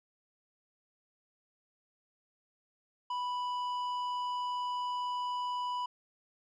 sine tone with tanh clipping, 987.8 Hz, B5, in tune, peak -34 dBFS, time 3.1-5.86 s, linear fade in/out 5 ms, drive 9 dB, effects none

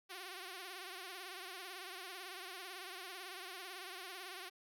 5% pulse tone with vibrato, 369.7 Hz, F#4, 1 cent flat, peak -35 dBFS, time 0.09-4.5 s, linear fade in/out 20 ms, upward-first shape triangle, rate 18 Hz, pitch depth 120 cents each way, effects none

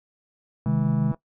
sine chord, Ab major, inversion first, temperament equal, 130.81 / 155.56 / 207.7 Hz, C3 / Eb3 / Ab3, 0 / 0 / 0 cents, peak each -24 dBFS, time 0.66-1.12 s, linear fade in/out 5 ms
click train, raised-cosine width 1 ms, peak -25 dBFS, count 80, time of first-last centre 0.66-1.145 s, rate 163 Hz
effects noise-tail reverb RT60 0.1 s tail -17 dB re dry

